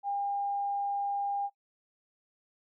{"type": "tone", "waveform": "sine", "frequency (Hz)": 804, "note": "G5", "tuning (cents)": 44, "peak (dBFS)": -29, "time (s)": [0.03, 1.5], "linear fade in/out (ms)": 50, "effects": ["noise-tail reverb RT60 0.1 s tail -23 dB re dry"]}